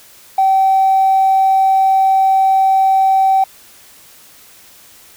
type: tone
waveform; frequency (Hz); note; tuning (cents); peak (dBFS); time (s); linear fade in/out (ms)
triangle; 770; G5; -31; -5; 0.38-3.44; 5
effects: tanh soft clip ceiling -6 dBFS + white hiss -43 dBFS RMS until 5.16 s